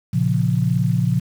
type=chord; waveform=sine; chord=Bb minor; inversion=none; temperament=equal; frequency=116.54 / 138.59 / 174.61 Hz; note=Bb2 / Db3 / F3; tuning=0 / 0 / 0 cents; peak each=-20 dBFS; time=0.13-1.2 s; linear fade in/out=10 ms; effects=7-bit